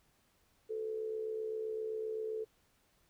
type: tone with amplitude modulation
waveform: sine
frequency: 438.1 Hz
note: A4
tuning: 7 cents flat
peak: -33 dBFS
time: 0.69-2.45 s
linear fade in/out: 20 ms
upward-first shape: sine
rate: 67.7 Hz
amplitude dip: 55%
effects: pink hiss -72 dBFS RMS until 3.09 s